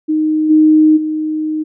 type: tone with level steps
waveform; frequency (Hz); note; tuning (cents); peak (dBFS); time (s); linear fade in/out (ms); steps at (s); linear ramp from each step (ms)
sine; 310; D#4; -6; -11 / -5 / -15; 0.08-1.64; 20; 0.49 / 0.96; 20
effects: none